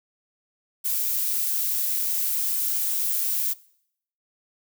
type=noise; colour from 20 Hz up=violet; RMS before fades=-25 dBFS; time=0.84-3.54 s; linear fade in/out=20 ms; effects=noise-tail reverb RT60 0.7 s tail -22 dB re dry